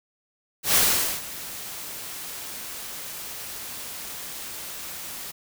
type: noise with ADSR envelope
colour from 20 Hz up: white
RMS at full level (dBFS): -18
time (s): 0.63-5.32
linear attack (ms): 120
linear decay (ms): 460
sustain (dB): -18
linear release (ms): 16
effects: none